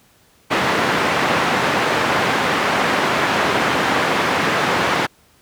white band-pass noise, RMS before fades -18 dBFS, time 0.5-5.07 s, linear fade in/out 20 ms, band 130 to 1700 Hz, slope 12 dB/octave, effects pink hiss -54 dBFS RMS until 5.41 s + high-pass 60 Hz 12 dB/octave

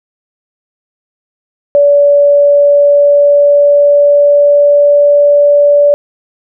sine tone with pitch glide, 574 to 578.7 Hz, D5 to D5, -40 to -26 cents, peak -3 dBFS, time 1.75-5.94 s, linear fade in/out 0 ms, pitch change +14 cents, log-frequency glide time 2.16-5.03 s, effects none

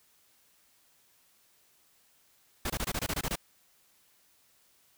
pink noise bursts, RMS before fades -32 dBFS, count 10, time 2.65-3.357 s, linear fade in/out 5 ms, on 50 ms, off 23 ms, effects white hiss -66 dBFS RMS until 4.97 s

